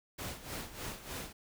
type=noise with tremolo; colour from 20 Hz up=pink; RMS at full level=-40 dBFS; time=0.18-1.33 s; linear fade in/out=10 ms; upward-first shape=sine; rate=3.3 Hz; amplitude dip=75%; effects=none